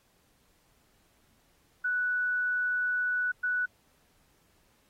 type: tone bursts at uneven times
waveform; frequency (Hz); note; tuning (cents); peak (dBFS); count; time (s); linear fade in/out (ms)
sine; 1480; F#6; 0; -26; 2; 1.84-3.32 / 3.43-3.66; 10
effects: pink hiss -68 dBFS RMS until 4.89 s + AAC 48 kbps